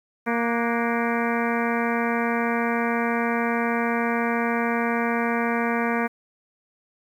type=harmonic tone with a mistuned harmonic; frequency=233.6 Hz; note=A#3; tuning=4 cents sharp; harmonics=1 / 2 / 3 / 4 / 5 / 6 / 7 / 8 / 9 / 10; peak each=-25 / -28 / -30 / -31 / -32 / -33 / -33 / -34 / -35 / -35 dBFS; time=0.26-6.08 s; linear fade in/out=20 ms; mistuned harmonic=6; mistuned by=+80 cents; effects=9-bit